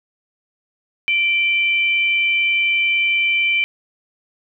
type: tone pair together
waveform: sine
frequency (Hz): 2349 / 3042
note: D7 / F#7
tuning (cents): 0 / +47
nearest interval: major third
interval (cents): 447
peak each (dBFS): -15 / -23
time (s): 1.08-3.64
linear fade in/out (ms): 0
effects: none